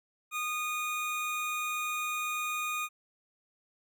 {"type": "tone pair together", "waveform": "square", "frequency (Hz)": [1231.7, 2458], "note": ["D#6", "D#7"], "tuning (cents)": [-18, -22], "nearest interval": "octave", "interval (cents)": 1196, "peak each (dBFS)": [-35, -35], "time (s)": [0.31, 2.89], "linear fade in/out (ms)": 50, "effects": []}